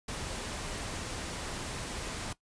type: noise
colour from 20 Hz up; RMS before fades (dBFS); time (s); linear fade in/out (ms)
pink; -38; 0.08-2.33; 5
effects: noise-tail reverb RT60 0.1 s tail -18 dB re dry + resampled to 22050 Hz